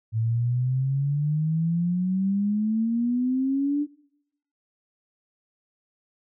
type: exponential sweep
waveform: sine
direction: up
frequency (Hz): 110 to 296.7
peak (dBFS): -21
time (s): 0.12-3.87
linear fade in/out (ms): 50
effects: noise-tail reverb RT60 0.9 s tail -26 dB re dry